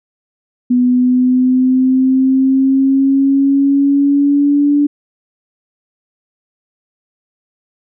sine linear sweep, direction up, 246.9 to 290.5 Hz, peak -8 dBFS, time 0.7-4.87 s, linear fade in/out 10 ms, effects none

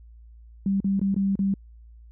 sine tone with dropouts, 196 Hz, G3, in tune, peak -20 dBFS, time 0.66-1.54 s, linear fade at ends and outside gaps 2 ms, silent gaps 0.803-0.844 / 0.995-1.014 / 1.144-1.163 / 1.355-1.391 s, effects added 57 Hz sine -45 dBFS peak until 2.11 s

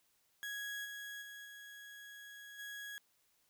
35% pulse tone with level steps, 1661.2 Hz, G#6, in tune, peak -39 / -43 / -47 / -49 / -43 dBFS, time 0.43-2.98 s, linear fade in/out 0 ms, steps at 0.84 / 1.21 / 1.44 / 2.58 s, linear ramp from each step 20 ms, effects white hiss -75 dBFS RMS until 3.49 s

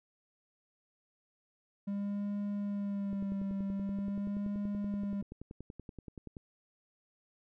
triangle tone with vibrato, 200 Hz, G3, 35 cents sharp, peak -31 dBFS, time 1.87-5.22 s, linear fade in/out 10 ms, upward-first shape sine, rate 0.45 Hz, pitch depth 33 cents each way
click train, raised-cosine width 3 ms, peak -32 dBFS, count 35, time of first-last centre 3.13-6.368 s, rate 10.5 Hz
effects none

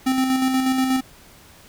square tone with tremolo, 261.1 Hz, C4, 3 cents flat, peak -17 dBFS, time 0.06-1.01 s, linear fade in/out 10 ms, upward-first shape square, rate 8.3 Hz, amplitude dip 35%, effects pink hiss -48 dBFS RMS until 1.68 s

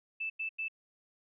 sine tone bursts, 2637 Hz, E7, in tune, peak -33 dBFS, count 3, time 0.2-0.684 s, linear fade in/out 10 ms, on 100 ms, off 92 ms, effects none

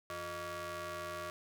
sawtooth ring-modulated tone, 261.6 Hz, C4, in tune, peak -33 dBFS, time 0.1-1.3 s, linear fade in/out 0 ms, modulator 876 Hz, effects none

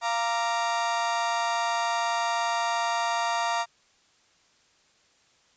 35% pulse chord, Bb major, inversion second, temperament equal with one note detuned, 692.8 / 932.3 / 1174.7 Hz, F5 / Bb5 / D6, -14 / 0 / 0 cents, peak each -27 / -26 / -31 dBFS, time 0.01-3.66 s, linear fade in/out 50 ms, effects white hiss -63 dBFS RMS until 5.56 s + resampled to 16000 Hz

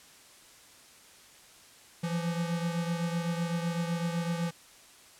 square beating tone pair, 168.4 / 176.3 Hz, E3 / F3, +37 / +17 cents, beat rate 7.9 Hz, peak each -31 / -37 dBFS, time 2.03-4.51 s, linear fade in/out 10 ms, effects white hiss -55 dBFS RMS until 5.19 s + low-pass 10000 Hz 12 dB/octave

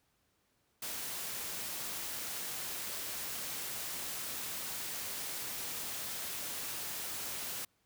white noise, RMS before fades -40 dBFS, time 0.82-7.65 s, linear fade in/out 5 ms, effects pink hiss -75 dBFS RMS until 7.85 s + high-pass 60 Hz 12 dB/octave

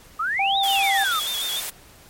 sine exponential two-way sweep, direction up then down, 1200 to 3858 to 1200 Hz, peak -21 dBFS, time 0.19-1.2 s, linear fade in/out 10 ms, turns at 0.58 s
sine tone, 786 Hz, G5, 4 cents sharp, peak -20 dBFS, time 0.39-1.04 s, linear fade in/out 5 ms
white high-pass noise, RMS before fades -30 dBFS, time 0.63-1.7 s, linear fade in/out 5 ms, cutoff 470 Hz, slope 12 dB/octave
sine tone with vibrato, 3479 Hz, A7, 20 cents flat, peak -25 dBFS, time 0.68-1.6 s, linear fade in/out 0 ms, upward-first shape square, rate 6.8 Hz, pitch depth 61 cents each way
effects pink hiss -49 dBFS RMS until 2.09 s + MP3 64 kbps

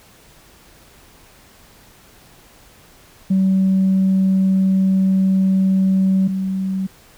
sine tone pair in turn, 190.5 / 190.5 Hz, G3 / G3, -49 / -49 cents, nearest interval unison, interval 0 cents, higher neither, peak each -11 / -18 dBFS, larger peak first, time 3.3-6.28 / 6.28-6.87 s, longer first, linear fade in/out 10 ms, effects tanh soft clip ceiling -9 dBFS + pink hiss -48 dBFS RMS until 7.17 s

